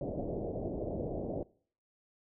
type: low-pass noise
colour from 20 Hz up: white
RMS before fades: -37 dBFS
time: 0.01-1.43 s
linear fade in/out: 2 ms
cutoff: 640 Hz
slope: 48 dB/octave
effects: noise-tail reverb RT60 0.5 s tail -22 dB re dry